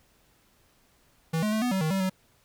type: tone with pitch steps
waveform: square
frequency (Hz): 162.1 / 212.6 / 217.6 / 247 / 190.7 / 156.9 / 193 / 187.9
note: E3 / G#3 / A3 / B3 / G3 / D#3 / G3 / F#3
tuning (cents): -29 / +41 / -19 / 0 / -47 / +15 / -27 / +27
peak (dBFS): -25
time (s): 1.33-2.098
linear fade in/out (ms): 10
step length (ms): 96
effects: pink hiss -64 dBFS RMS until 2.44 s